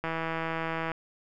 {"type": "click train", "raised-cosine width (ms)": 0.5, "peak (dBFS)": -17, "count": 144, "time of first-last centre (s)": [0.04, 0.917], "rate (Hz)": 163, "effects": []}